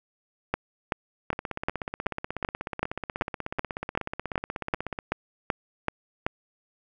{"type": "two click trains", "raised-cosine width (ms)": 0.5, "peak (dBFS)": [-16, -9], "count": [61, 16], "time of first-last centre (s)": [[1.33, 4.989], [0.54, 6.265]], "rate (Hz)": [16.4, 2.62], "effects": []}